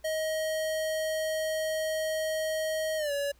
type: tone with pitch glide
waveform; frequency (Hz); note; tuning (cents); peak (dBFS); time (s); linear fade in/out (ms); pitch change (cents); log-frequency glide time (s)
square; 630 to 567.8; D#5 to C#5; +21 to +41; -29; 0.04-3.32; 10; -180; 2.97-3.12
effects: added 60 Hz sine -59 dBFS peak until 3.39 s + pink hiss -65 dBFS RMS until 3.39 s